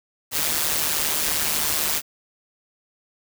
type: noise with amplitude modulation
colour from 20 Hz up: white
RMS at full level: -20 dBFS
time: 0.31-2.02 s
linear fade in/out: 50 ms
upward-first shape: sine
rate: 152 Hz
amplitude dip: 70%
effects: none